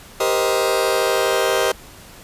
sawtooth chord, C minor seventh, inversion second, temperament just, 392.4 / 470.9 / 523.3 / 627.9 Hz, G4 / Bb4 / C5 / Eb5, +2 / +18 / 0 / +16 cents, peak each -18 dBFS, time 0.2-1.72 s, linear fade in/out 5 ms, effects pink hiss -42 dBFS RMS until 2.23 s + resampled to 32000 Hz

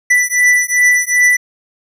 square beating tone pair, 1975.5 / 1978.1 Hz, B6 / B6, 0 / +2 cents, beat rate 2.6 Hz, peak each -13 dBFS, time 0.1-1.37 s, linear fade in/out 10 ms, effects low-pass 12000 Hz 12 dB/octave

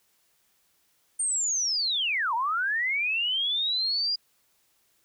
sine linear two-way sweep, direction down then up, 8880 to 880 to 4884 Hz, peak -24 dBFS, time 1.19-4.16 s, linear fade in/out 10 ms, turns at 2.34 s, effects white hiss -68 dBFS RMS until 5.04 s

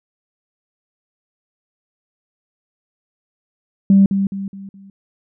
sine tone with echo, 196 Hz, G3, in tune, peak -6 dBFS, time 3.9-4.06 s, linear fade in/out 2 ms, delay 210 ms, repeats 4, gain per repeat -8 dB, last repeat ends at 4.9 s, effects tanh soft clip ceiling -2 dBFS

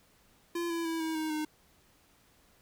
square tone with pitch steps, 342.6 / 335.2 / 327.9 / 320.8 / 313.8 / 307 Hz, F4 / E4 / E4 / E4 / D#4 / D#4, -33 / +29 / -9 / -47 / +15 / -23 cents, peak -32 dBFS, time 0.55-1.45 s, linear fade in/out 5 ms, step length 150 ms, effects pink hiss -65 dBFS RMS until 2.61 s

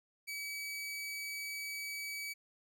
sawtooth tone, 2283 Hz, D7, 50 cents flat, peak -36 dBFS, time 0.27-2.34 s, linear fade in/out 20 ms, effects none

